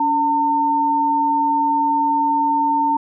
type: tone pair together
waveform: sine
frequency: 285.1 / 905 Hz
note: C#4 / A5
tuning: +49 / +48 cents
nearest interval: octave + minor sixth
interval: 1999 cents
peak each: -23 / -15 dBFS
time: 0-2.97 s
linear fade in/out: 5 ms
effects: none